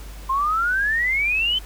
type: exponential sweep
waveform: sine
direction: up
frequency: 1043 to 3109 Hz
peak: -18 dBFS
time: 0.29-1.59 s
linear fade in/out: 10 ms
effects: added 50 Hz sine -35 dBFS peak until 1.65 s + pink hiss -44 dBFS RMS until 1.65 s